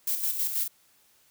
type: noise with tremolo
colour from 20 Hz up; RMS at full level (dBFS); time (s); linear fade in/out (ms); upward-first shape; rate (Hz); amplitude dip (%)
violet; -27; 0.07-0.68; 5; square; 6.2; 50
effects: white hiss -63 dBFS RMS until 1.3 s